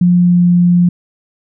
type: tone with pitch glide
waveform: sine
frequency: 177 to 175.78 Hz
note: F3 to F3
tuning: +23 to +12 cents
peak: -6 dBFS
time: 0.01-0.89 s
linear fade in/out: 5 ms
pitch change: -11 cents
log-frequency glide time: 0.15-0.46 s
effects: none